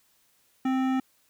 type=tone with hard clipping; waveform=sine; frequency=261.6 Hz; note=C4; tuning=in tune; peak=-25 dBFS; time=0.65-1 s; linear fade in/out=5 ms; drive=15 dB; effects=white hiss -66 dBFS RMS until 1.29 s